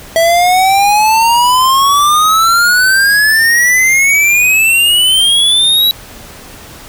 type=exponential sweep; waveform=square; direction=up; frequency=653 to 3925 Hz; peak=-7 dBFS; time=0.16-5.91 s; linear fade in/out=0 ms; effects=pink hiss -33 dBFS RMS until 6.88 s